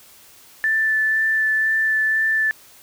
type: tone with vibrato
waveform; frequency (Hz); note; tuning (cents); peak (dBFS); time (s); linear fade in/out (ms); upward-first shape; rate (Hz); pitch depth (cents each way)
sine; 1760; A6; 0; -16; 0.64-2.51; 0; sine; 2; 10
effects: white hiss -48 dBFS RMS until 2.82 s